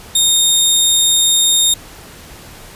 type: tone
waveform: 20% pulse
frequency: 3685 Hz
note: A#7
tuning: 21 cents flat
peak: -4 dBFS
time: 0.15-1.74 s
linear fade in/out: 5 ms
effects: pink hiss -37 dBFS RMS until 2.75 s + resampled to 32000 Hz